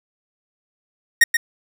45% pulse tone with echo, 1864.7 Hz, A#6, in tune, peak -8 dBFS, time 1.21-1.24 s, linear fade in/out 5 ms, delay 130 ms, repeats 1, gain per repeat -6 dB, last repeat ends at 1.37 s, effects none

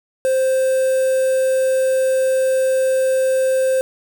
triangle tone with quantisation, 523.3 Hz, C5, in tune, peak -12 dBFS, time 0.25-3.81 s, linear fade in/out 0 ms, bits 5, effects none

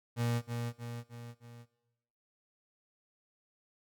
35% pulse tone with echo, 118.6 Hz, A#2, 30 cents sharp, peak -28 dBFS, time 0.16-0.42 s, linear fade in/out 50 ms, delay 310 ms, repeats 4, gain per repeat -5 dB, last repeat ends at 1.66 s, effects noise-tail reverb RT60 1.0 s tail -18 dB re dry

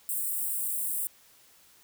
white high-pass noise, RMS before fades -31 dBFS, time 0.09-1.07 s, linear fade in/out 0 ms, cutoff 7900 Hz, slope 96 dB/octave, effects white hiss -59 dBFS RMS until 1.83 s

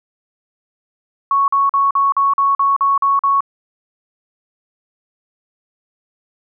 sine tone bursts, 1108.7 Hz, C#6, in tune, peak -11 dBFS, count 10, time 1.31-3.406 s, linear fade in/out 2 ms, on 170 ms, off 44 ms, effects none

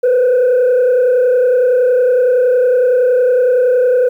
sine tone with frequency modulation, 500 Hz, B4, 21 cents sharp, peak -6 dBFS, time 0.03-4.09 s, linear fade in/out 10 ms, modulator 30.8 Hz, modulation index 0.58, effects tanh soft clip ceiling -7 dBFS + 8-bit

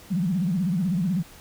sine tone with vibrato, 180 Hz, F#3, 47 cents flat, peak -21 dBFS, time 0.1-1.23 s, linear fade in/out 20 ms, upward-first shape sine, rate 16 Hz, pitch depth 200 cents each way, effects pink hiss -48 dBFS RMS until 1.4 s

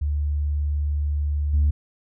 sine tone with level steps, 73.42 Hz, D2, in tune, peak -20 / -14 dBFS, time 0.01-1.71 s, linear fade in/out 10 ms, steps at 1.53 s, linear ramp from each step 10 ms, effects tanh soft clip ceiling -13 dBFS

